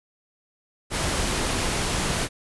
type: noise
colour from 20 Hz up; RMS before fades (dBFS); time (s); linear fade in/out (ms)
pink; -25; 0.9-2.29; 50
effects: resampled to 24000 Hz